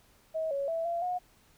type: tone with pitch steps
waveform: sine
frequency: 639 / 557 / 659 / 683 / 722 Hz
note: D#5 / C#5 / E5 / F5 / F#5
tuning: +46 / +8 / -1 / -39 / -43 cents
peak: -29 dBFS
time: 0.34-1.19 s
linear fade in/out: 20 ms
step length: 170 ms
effects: pink hiss -63 dBFS RMS until 1.57 s